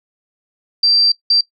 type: tone bursts at uneven times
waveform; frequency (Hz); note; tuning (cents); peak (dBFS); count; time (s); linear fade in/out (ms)
sine; 4699; D8; 0; -9; 2; 0.83-1.12 / 1.3-1.41; 5
effects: noise-tail reverb RT60 0.1 s tail -18 dB re dry